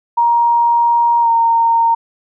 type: tone with pitch glide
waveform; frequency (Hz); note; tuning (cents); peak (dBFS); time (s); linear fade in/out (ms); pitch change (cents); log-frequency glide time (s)
sine; 941 to 921.6; A#5 to A#5; +16 to -20; -9; 0.17-1.95; 10; -36; 1.21-1.29
effects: none